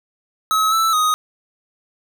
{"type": "tone with pitch steps", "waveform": "square", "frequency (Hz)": [1284, 1320, 1250], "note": ["E6", "E6", "D#6"], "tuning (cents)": [-46, 2, 8], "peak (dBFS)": -15, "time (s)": [0.51, 1.14], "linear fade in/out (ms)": 0, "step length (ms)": 210, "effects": []}